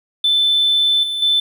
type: tone with level steps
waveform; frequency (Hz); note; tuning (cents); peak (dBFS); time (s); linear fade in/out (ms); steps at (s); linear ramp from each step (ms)
triangle; 3524; A7; +2; -9 / -18 / -9; 0.24-1.4; 5; 1.03 / 1.22; 5
effects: tanh soft clip ceiling -9 dBFS